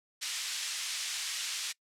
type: band-pass noise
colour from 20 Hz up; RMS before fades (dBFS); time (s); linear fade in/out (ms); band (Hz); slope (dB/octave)
white; -36; 0.21-1.73; 20; 2100 to 6800; 12
effects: noise-tail reverb RT60 0.1 s tail -23 dB re dry + low-pass 11000 Hz 12 dB/octave